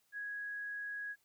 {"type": "tone", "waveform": "sine", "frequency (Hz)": 1661.2, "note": "G#6", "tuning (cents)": 0, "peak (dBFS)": -39, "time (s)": [0.12, 1.16], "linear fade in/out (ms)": 50, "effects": ["white hiss -75 dBFS RMS until 1.24 s"]}